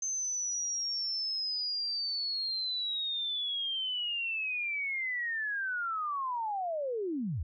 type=linear sweep; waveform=sine; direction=down; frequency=6272 to 61.74 Hz; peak=-31 dBFS; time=0.02-7.43 s; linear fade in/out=5 ms; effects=none